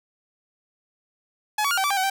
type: tone with pitch steps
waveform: sawtooth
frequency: 847 / 1131 / 1417 / 770 / 1159 / 795 / 754 / 780 Hz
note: G#5 / C#6 / F6 / G5 / D6 / G5 / F#5 / G5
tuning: +34 / +34 / +25 / -31 / -23 / +24 / +32 / -9 cents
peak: -17 dBFS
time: 1.58-2.1 s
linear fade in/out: 5 ms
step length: 65 ms
effects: none